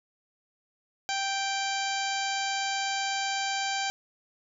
harmonic tone, 784 Hz, G5, in tune, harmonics 1 / 2 / 3 / 4 / 5 / 6 / 7 / 8 / 9, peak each -31 / -35 / -36 / -37 / -40 / -38 / -44 / -41 / -41 dBFS, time 1.09-3.9 s, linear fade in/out 0 ms, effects none

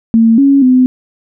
sine tone with pitch steps, 226.7 / 277.1 / 254.7 Hz, A#3 / C#4 / C4, -48 / -1 / -46 cents, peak -4 dBFS, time 0.14-0.86 s, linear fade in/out 0 ms, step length 240 ms, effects none

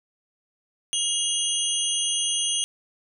sine tone cluster, 2869 / 3290 / 6250 / 9080 Hz, F7 / G#7 / G8 / C#9, +46 / -17 / -6 / +41 cents, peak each -28 dBFS, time 0.93-2.64 s, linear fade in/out 0 ms, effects none

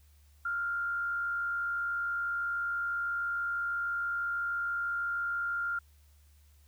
sine tone with frequency modulation, 1396.9 Hz, F6, in tune, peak -30 dBFS, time 0.45-5.79 s, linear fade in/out 5 ms, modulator 66.1 Hz, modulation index 0.37, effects added 73 Hz sine -58 dBFS peak until 6.67 s + white hiss -69 dBFS RMS until 6.67 s

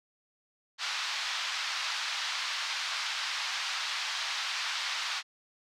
white band-pass noise, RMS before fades -34 dBFS, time 0.78-5.23 s, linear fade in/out 50 ms, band 920 to 4900 Hz, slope 24 dB/octave, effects none

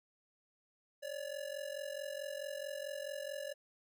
square ring-modulated tone, 572 Hz, D5, 46 cents flat, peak -38 dBFS, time 1.02-3.54 s, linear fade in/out 20 ms, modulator 22.3 Hz, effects none

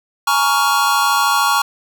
square chord, Bb minor seventh, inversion third, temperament just, 839.1 / 932.3 / 1118.8 / 1398.5 Hz, Ab5 / Bb5 / Db6 / F6, +18 / 0 / +16 / +2 cents, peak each -21 / -21 / -17 / -20 dBFS, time 0.27-1.62 s, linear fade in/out 5 ms, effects none

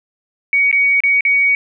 sine tone with dropouts, 2247 Hz, C#7, 23 cents sharp, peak -10 dBFS, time 0.53-1.55 s, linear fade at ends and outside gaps 1 ms, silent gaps 0.714-0.727 / 1.004-1.036 / 1.208-1.251 s, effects none

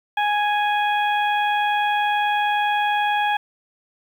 harmonic tone, 830.6 Hz, G#5, in tune, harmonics 1 / 2 / 3 / 4, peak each -19 / -25 / -29 / -31 dBFS, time 0.17-3.37 s, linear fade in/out 5 ms, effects 8-bit

